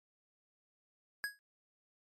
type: tone with exponential decay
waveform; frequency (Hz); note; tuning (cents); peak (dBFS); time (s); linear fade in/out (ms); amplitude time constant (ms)
square; 1661.2; G#6; 0; -32; 1.24-1.39; 0; 31
effects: MP3 64 kbps